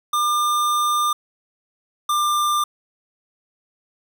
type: tone pair in turn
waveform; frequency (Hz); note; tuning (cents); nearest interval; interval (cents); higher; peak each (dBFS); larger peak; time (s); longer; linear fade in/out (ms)
square; 1200 / 1193.4; D6 / D6; +37 / +27; unison; 10; first; -18; neither; 0.13-1.13 / 2.09-2.64; first; 5
effects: none